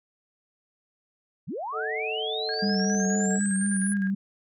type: linear sweep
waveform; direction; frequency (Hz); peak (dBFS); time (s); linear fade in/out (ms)
sine; up; 103.3 to 10050; -30; 1.47-3.94; 20
type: chord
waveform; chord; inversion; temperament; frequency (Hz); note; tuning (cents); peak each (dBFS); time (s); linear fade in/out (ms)
sine; D# diminished; second; equal; 440 / 622.3 / 740; A4 / D#5 / F#5; 0 / 0 / 0; -31 / -37 / -35; 1.72-3.4; 50
type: tone with tremolo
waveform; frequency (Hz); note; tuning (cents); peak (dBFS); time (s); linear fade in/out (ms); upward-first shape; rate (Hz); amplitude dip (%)
sine; 1624; G#6; -39; -32; 2.49-4.1; 0; square; 9.8; 60
type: tone with vibrato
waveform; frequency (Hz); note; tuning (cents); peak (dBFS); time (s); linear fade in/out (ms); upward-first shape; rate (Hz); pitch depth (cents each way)
sine; 196.6; G3; +5; -23; 2.62-4.15; 10; sine; 4; 44
effects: none